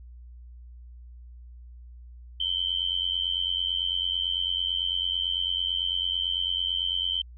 sine tone with amplitude modulation, 3101 Hz, G7, 19 cents flat, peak -21 dBFS, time 2.4-7.22 s, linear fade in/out 5 ms, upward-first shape sine, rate 89 Hz, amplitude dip 90%, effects added 60 Hz sine -43 dBFS peak until 7.37 s

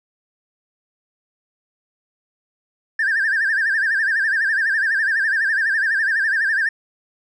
triangle tone with vibrato, 1685 Hz, G#6, 25 cents sharp, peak -13 dBFS, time 2.99-6.69 s, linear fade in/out 5 ms, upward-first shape sine, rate 12 Hz, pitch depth 140 cents each way, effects tanh soft clip ceiling -13 dBFS + resampled to 24000 Hz

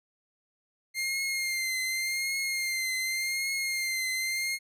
sawtooth tone with vibrato, 2109 Hz, C7, 13 cents sharp, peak -25 dBFS, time 0.94-4.59 s, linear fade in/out 50 ms, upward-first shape triangle, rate 0.87 Hz, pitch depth 48 cents each way, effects resampled to 32000 Hz

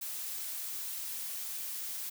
blue noise, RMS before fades -39 dBFS, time 0.01-2.1 s, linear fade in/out 10 ms, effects none

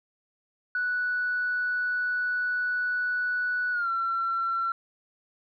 sine tone with pitch glide, 1478 to 1355.3 Hz, F#6 to E6, -2 to +48 cents, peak -24 dBFS, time 0.75-4.72 s, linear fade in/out 2 ms, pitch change -150 cents, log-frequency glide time 3.72-3.89 s, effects tanh soft clip ceiling -20 dBFS

